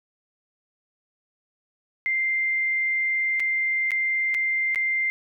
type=tone with dropouts; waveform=sine; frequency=2093 Hz; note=C7; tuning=in tune; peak=-21 dBFS; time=2.06-5.1 s; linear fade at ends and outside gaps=0 ms; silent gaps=3.397-3.402 / 3.907-3.917 / 4.343-4.347 / 4.747-4.758 s; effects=none